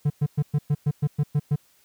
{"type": "tone bursts", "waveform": "triangle", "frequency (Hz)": 146.9, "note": "D3", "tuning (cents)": 1, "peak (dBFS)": -16, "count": 10, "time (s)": [0.05, 1.56], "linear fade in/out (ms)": 10, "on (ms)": 52, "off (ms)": 110, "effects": ["white hiss -61 dBFS RMS until 1.84 s"]}